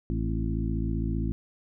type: harmonic tone with a mistuned harmonic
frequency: 55.3 Hz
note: A1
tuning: 9 cents sharp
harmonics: 1 / 2 / 3 / 4 / 5 / 6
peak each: -29 / -32 / -34 / -35 / -36 / -37 dBFS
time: 0.1-1.32 s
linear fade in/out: 0 ms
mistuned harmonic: 5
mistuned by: -54 cents
effects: none